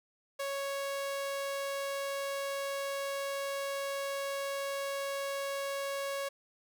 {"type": "tone", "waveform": "sawtooth", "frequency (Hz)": 554.4, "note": "C#5", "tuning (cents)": 0, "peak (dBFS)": -30, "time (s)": [0.39, 6.29], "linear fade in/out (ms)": 10, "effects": []}